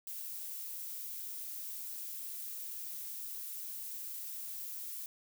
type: noise with amplitude modulation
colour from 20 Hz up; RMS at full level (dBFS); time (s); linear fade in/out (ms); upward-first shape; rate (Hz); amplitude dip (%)
violet; -41; 0.07-5.06; 2; sine; 229; 40
effects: none